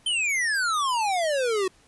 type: exponential sweep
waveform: square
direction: down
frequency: 3136 to 364.9 Hz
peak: -23 dBFS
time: 0.06-1.68 s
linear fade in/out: 5 ms
effects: pink hiss -58 dBFS RMS until 1.87 s + resampled to 24000 Hz